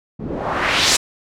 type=noise with low-pass filter sweep; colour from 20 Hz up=white; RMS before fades=-19 dBFS; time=0.19-0.97 s; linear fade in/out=10 ms; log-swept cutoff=230 to 7500 Hz; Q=1.6; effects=none